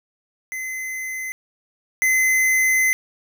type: tone pair in turn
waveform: square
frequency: 2047 / 2047 Hz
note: C7 / C7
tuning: -38 / -38 cents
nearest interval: unison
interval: 0 cents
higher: neither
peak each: -27 / -16 dBFS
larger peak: second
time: 0.52-1.32 / 2.02-2.93 s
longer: second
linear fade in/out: 0 ms
effects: none